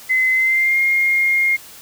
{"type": "tone with pitch glide", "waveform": "sine", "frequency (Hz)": [2044, 2132], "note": ["C7", "C7"], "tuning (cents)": [-41, 32], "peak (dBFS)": -13, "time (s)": [0.09, 1.57], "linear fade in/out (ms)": 20, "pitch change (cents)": 73, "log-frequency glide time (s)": [0.32, 0.8], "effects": ["white hiss -40 dBFS RMS until 1.81 s"]}